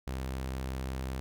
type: tone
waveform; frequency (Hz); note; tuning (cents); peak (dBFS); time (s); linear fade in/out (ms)
sawtooth; 65.41; C2; 0; -30; 0.07-1.2; 0
effects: none